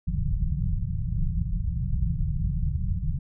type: low-pass noise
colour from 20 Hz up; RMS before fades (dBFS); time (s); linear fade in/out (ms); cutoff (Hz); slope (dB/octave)
pink; -26; 0.07-3.19; 5; 180; 96
effects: none